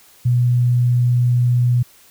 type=tone; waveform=sine; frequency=122.4 Hz; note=B2; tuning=15 cents flat; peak=-12 dBFS; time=0.25-1.83 s; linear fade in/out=10 ms; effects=white hiss -49 dBFS RMS until 2.1 s